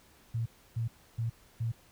sine tone bursts, 114.8 Hz, A#2, 26 cents flat, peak -29 dBFS, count 4, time 0.34-1.72 s, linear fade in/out 10 ms, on 120 ms, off 300 ms, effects pink hiss -61 dBFS RMS until 1.91 s

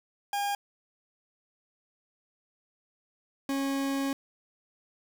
40% pulse tone pair in turn, 810 / 274.1 Hz, G#5 / C#4, -43 / -19 cents, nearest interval octave + perfect fifth, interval 1876 cents, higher first, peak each -27 dBFS, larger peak neither, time 0.33-0.55 / 3.49-4.13 s, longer second, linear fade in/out 2 ms, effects 9-bit

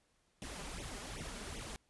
pink noise with flanger, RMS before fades -45 dBFS, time 0.42-1.76 s, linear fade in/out 0 ms, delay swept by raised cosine 0.32 to 5.02 ms, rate 2.6 Hz, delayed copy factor +0.9, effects pink hiss -75 dBFS RMS until 1.89 s + resampled to 24000 Hz

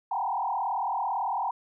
sine tone with frequency modulation, 865 Hz, A5, 30 cents flat, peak -26 dBFS, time 0.11-1.51 s, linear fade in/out 5 ms, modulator 38 Hz, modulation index 3.2, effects none

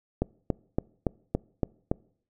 click train, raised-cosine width 2 ms, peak -11 dBFS, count 7, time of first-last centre 0.22-1.915 s, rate 3.54 Hz, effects noise-tail reverb RT60 0.6 s tail -25 dB re dry

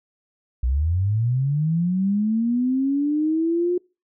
sine linear sweep, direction up, 58 to 360 Hz, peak -18 dBFS, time 0.63-3.78 s, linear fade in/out 5 ms, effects noise-tail reverb RT60 0.3 s tail -25 dB re dry

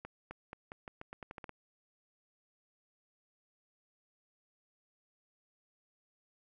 accelerating click train, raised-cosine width 0.5 ms, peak -29 dBFS, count 12, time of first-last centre 0.05-1.493 s, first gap 260 ms, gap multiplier 0.85, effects none

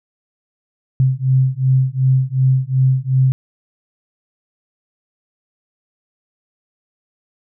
sine beating tone pair, 129.8 / 132.5 Hz, C3 / C3, -13 / +22 cents, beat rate 2.7 Hz, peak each -15 dBFS, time 1-3.32 s, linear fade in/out 0 ms, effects none

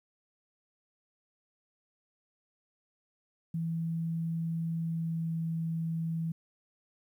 sine tone with pitch glide, 164.81 to 163.77 Hz, E3 to E3, 0 to -11 cents, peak -30 dBFS, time 3.54-6.32 s, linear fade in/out 5 ms, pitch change -11 cents, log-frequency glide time 4.79-5.36 s, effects 11-bit

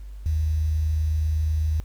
sine tone with quantisation, 78 Hz, D#2, 5 cents sharp, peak -20 dBFS, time 0.26-1.8 s, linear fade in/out 0 ms, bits 8, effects added 50 Hz sine -35 dBFS peak until 1.84 s + pink hiss -60 dBFS RMS until 1.84 s

